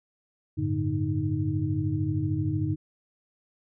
sine tone cluster, 95.6 / 108.7 / 144.8 / 310.4 Hz, G2 / A2 / D3 / D#4, -43 / -21 / -24 / -4 cents, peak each -30 dBFS, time 0.57-2.76 s, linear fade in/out 20 ms, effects none

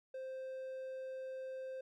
triangle tone, 523.3 Hz, C5, in tune, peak -40 dBFS, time 0.14-1.81 s, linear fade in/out 5 ms, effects none

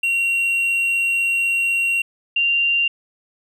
triangle / sine tone pair in turn, 2748 / 2777 Hz, F7 / F7, -29 / -10 cents, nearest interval unison, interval 19 cents, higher second, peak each -15 dBFS, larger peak neither, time 0.03-2.02 / 2.36-2.88 s, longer first, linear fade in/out 5 ms, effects none

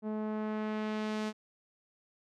sawtooth tone with low-pass filter sweep, 214.8 Hz, A3, 41 cents flat, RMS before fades -35 dBFS, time 0.02-1.33 s, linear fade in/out 50 ms, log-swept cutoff 700 to 6900 Hz, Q 0.74, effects none

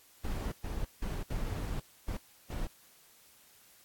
brown noise bursts at uneven times, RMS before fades -35 dBFS, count 6, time 0.24-0.52 / 0.64-0.85 / 1.02-1.23 / 1.3-1.8 / 2.08-2.17 / 2.5-2.67 s, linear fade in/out 5 ms, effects white hiss -61 dBFS RMS until 3.84 s + AAC 64 kbps

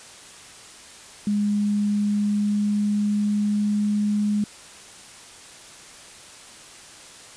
sine tone with pitch glide, 206.3 to 208 Hz, G#3 to G#3, -11 to +3 cents, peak -19 dBFS, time 1.27-4.44 s, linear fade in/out 2 ms, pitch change +14 cents, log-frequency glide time 2-3.92 s, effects white hiss -44 dBFS RMS until 7.36 s + resampled to 22050 Hz

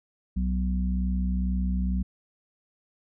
harmonic tone, 62.2 Hz, B1, 13 cents sharp, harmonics 1 / 3 / 4, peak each -25 / -28 / -40 dBFS, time 0.36-2.03 s, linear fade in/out 10 ms, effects none

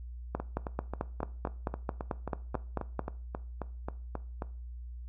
two click trains, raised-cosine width 1 ms, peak -21 / -17 dBFS, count 16 / 13, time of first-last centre 0.4-4.421 / 0.35-2.993 s, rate 3.73 / 4.54 Hz, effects noise-tail reverb RT60 0.4 s tail -18 dB re dry + added 60 Hz sine -40 dBFS peak until 5.08 s

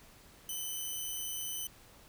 5% pulse tone, 3025 Hz, F#7, 38 cents sharp, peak -28 dBFS, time 0.49-1.67 s, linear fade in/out 2 ms, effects pink hiss -58 dBFS RMS until 2.08 s

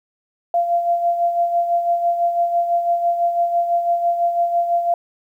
sine tone with tremolo, 690 Hz, F5, 21 cents flat, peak -13 dBFS, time 0.54-4.94 s, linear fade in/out 2 ms, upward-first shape sine, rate 6 Hz, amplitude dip 55%, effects 9-bit

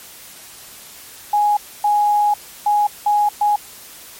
sine tone bursts at uneven times, 830.6 Hz, G#5, in tune, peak -12 dBFS, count 5, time 1.33-1.57 / 1.84-2.34 / 2.66-2.87 / 3.06-3.29 / 3.41-3.56 s, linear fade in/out 5 ms, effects white hiss -39 dBFS RMS until 4.19 s + MP3 64 kbps

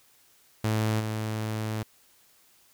sawtooth tone with level steps, 109 Hz, A2, 16 cents flat, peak -20 / -25 dBFS, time 0.64-1.83 s, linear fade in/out 5 ms, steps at 0.99 s, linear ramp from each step 20 ms, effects white hiss -61 dBFS RMS until 2.73 s

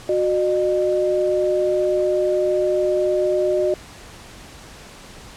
sine tone pair together, 366.5 / 607.2 Hz, F#4 / D#5, -16 / -42 cents, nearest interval major sixth, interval 874 cents, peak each -19 dBFS, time 0.09-3.74 s, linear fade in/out 2 ms, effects pink hiss -41 dBFS RMS until 5.36 s + low-pass 9000 Hz 12 dB/octave

